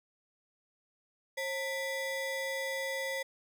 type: ring-modulated tone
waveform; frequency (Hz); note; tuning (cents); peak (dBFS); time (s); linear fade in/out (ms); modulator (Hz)
square; 723; F#5; -40; -31; 1.37-3.23; 10; 1260
effects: none